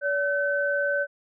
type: tone pair together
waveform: sine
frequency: 571.6 / 1526 Hz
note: D5 / G6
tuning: -47 / -47 cents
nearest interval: octave + perfect fourth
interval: 1700 cents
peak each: -25 dBFS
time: 0.01-1.07 s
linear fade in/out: 50 ms
effects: none